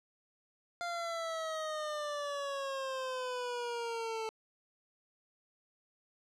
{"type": "exponential sweep", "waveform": "25% pulse", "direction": "down", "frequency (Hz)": [698.5, 440], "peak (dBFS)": -32, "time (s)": [0.81, 4.29], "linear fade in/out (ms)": 0, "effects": ["low-pass 7000 Hz 12 dB/octave"]}